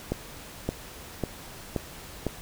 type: accelerating click train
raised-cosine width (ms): 2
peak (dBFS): -13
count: 5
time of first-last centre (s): 0.12-2.267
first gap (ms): 570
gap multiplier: 0.96
effects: pink hiss -44 dBFS RMS until 2.41 s